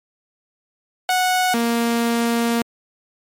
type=tone pair in turn; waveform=sawtooth; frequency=736 / 233.6 Hz; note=F#5 / A#3; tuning=-9 / +4 cents; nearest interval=octave + minor sixth; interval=1987 cents; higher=first; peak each=-12 / -13 dBFS; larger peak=first; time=1.09-1.54 / 1.54-2.62 s; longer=second; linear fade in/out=2 ms; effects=MP3 64 kbps